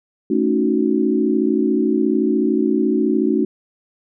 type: chord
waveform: sine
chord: D# half-diminished seventh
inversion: second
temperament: equal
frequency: 220 / 277.2 / 311.1 / 370 Hz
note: A3 / C#4 / D#4 / F#4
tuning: 0 / 0 / 0 / 0 cents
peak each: -20 dBFS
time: 0.3-3.45 s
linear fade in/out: 5 ms
effects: none